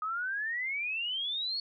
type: exponential sweep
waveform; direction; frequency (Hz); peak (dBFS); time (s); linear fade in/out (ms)
sine; up; 1244.5 to 4443; -31; 0.02-1.6; 2
effects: none